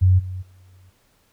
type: tone with level steps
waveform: sine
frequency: 92.5 Hz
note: F#2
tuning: in tune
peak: -11 / -27 / -47 dBFS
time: 0.01-0.91 s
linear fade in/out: 20 ms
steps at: 0.18 / 0.41 s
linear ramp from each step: 20 ms
effects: pink hiss -62 dBFS RMS until 1.32 s